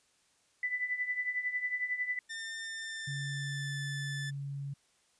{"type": "tone with tremolo", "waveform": "sine", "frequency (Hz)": 1991, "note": "B6", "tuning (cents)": 14, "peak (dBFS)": -28, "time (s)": [0.63, 2.19], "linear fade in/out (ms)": 2, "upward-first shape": "triangle", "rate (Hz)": 11, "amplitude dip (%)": 80}
{"type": "tone with pitch glide", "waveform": "sawtooth", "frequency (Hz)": [1802, 1752.7], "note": ["A6", "A6"], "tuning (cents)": [41, -7], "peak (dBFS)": -35, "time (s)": [2.29, 4.31], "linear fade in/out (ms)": 20, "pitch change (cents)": -48, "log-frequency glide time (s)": [2.68, 3.79]}
{"type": "tone", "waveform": "sine", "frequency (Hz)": 140, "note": "C#3", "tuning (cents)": 18, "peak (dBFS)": -36, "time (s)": [3.07, 4.74], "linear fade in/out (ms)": 10}
{"effects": ["white hiss -70 dBFS RMS until 5.19 s", "resampled to 22050 Hz"]}